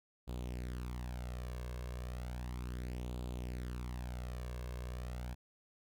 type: tone with flanger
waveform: sawtooth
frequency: 61.4 Hz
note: B1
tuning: 9 cents flat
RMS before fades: -42 dBFS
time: 0.27-5.35 s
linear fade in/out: 20 ms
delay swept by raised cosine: 0.26 to 1.86 ms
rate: 0.34 Hz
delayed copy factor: +0.6
effects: none